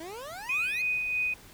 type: exponential sweep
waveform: 25% pulse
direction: up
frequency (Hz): 311.1 to 2182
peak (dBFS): -35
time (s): 0-0.82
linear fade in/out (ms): 5
type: tone with tremolo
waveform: sine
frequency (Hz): 2493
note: D#7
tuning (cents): +3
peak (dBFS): -25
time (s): 0.49-1.34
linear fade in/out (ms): 5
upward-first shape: sine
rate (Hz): 3.1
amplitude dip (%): 35
effects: pink hiss -52 dBFS RMS until 1.53 s